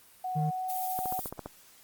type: tone with pitch glide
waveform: sine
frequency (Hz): 740 to 745.6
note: F#5 to F#5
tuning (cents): 0 to +13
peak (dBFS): -31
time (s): 0.24-1.2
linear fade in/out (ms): 5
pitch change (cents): +13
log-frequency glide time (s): 0.5-0.63
type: tone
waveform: triangle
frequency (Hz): 154.6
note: D#3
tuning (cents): -11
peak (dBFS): -25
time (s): 0.35-0.51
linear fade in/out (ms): 20
type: noise with tremolo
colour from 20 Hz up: violet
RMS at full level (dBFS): -36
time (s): 0.68-1.3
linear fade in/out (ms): 20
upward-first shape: triangle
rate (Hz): 14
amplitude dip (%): 35
type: click train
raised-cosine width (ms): 1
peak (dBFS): -23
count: 8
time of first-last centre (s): 0.99-1.46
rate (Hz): 14.9
effects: white hiss -57 dBFS RMS until 1.83 s + Opus 32 kbps